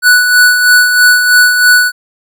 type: tone with tremolo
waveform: square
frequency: 1480 Hz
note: F#6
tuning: in tune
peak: -3 dBFS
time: 0.02-1.92 s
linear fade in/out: 50 ms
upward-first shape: sine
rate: 3.1 Hz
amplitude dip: 50%
effects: none